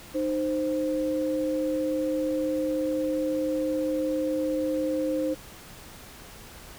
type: tone pair together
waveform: sine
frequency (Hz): 307.3 / 522.8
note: D#4 / C5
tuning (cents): -21 / -1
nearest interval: major sixth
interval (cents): 920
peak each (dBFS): -27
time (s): 0.14-5.35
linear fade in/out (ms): 20
effects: pink hiss -46 dBFS RMS until 6.78 s